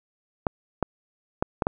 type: clicks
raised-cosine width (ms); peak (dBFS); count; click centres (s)
1; -8; 5; 0.468 / 0.827 / 1.425 / 1.622 / 1.669
effects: none